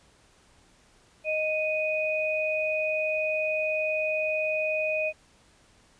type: tone pair together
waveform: sine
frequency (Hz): 622.2 / 2489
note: D#5 / D#7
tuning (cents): 0 / 0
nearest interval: 2 octaves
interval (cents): 2400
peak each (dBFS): -27 / -28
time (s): 1.24-5.13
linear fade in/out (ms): 50
effects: pink hiss -60 dBFS RMS until 5.99 s + resampled to 22050 Hz